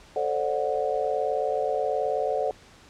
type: chord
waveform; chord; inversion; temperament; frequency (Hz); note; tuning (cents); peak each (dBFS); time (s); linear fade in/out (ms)
sine; D dominant seventh; second; just; 440.5 / 528.6 / 587.3 / 734.2; A4 / C5 / D5 / F#5; +2 / +18 / 0 / -14; -29; 0.16-2.51; 2
effects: pink hiss -52 dBFS RMS until 2.89 s + low-pass 7000 Hz 12 dB/octave